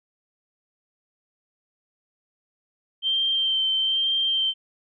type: tone with vibrato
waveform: sine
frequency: 3136 Hz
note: G7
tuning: in tune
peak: -20 dBFS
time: 3.02-4.54 s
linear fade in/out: 50 ms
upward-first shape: sine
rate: 1.1 Hz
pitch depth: 17 cents each way
effects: none